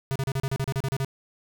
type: tone bursts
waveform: square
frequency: 135.1 Hz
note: C#3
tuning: 44 cents flat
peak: -25 dBFS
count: 12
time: 0.11-1.047 s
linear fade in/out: 0 ms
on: 46 ms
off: 35 ms
effects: none